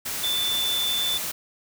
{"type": "tone in noise", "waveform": "sine", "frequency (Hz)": 3520, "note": "A7", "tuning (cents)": 0, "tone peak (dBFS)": -23, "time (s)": [0.23, 1.18], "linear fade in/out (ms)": 10, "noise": "white", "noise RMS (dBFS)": -30, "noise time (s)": [0.05, 1.32], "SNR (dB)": 4, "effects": []}